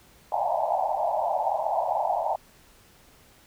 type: band-pass noise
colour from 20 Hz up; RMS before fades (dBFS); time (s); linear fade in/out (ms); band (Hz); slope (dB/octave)
pink; -26; 0.32-2.36; 2; 600 to 930; 96
effects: pink hiss -56 dBFS RMS until 3.46 s